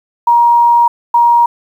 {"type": "tone bursts at uneven times", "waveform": "sine", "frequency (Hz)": 946, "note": "A#5", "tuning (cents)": 25, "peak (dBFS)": -5, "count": 2, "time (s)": [[0.27, 0.88], [1.14, 1.46]], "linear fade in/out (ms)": 5, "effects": ["7-bit"]}